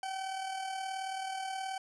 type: tone with amplitude modulation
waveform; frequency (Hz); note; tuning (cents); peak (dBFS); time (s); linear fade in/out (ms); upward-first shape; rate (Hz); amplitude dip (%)
40% pulse; 766; G5; -40; -33; 0.03-1.78; 2; sine; 38.7; 45
effects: resampled to 24000 Hz